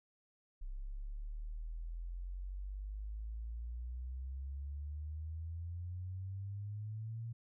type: exponential sweep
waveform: sine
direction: up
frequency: 32.7 to 116.54 Hz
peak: -40 dBFS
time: 0.61-7.33 s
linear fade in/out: 10 ms
effects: none